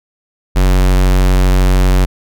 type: tone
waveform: square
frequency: 46.36 Hz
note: F#1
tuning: 4 cents sharp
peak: -8 dBFS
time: 0.55-2.06 s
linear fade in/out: 20 ms
effects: none